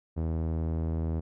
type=tone with low-pass filter; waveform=sawtooth; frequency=80.8 Hz; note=E2; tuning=34 cents flat; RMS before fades=-30 dBFS; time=0.16-1.21 s; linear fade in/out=20 ms; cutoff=560 Hz; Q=0.63; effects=none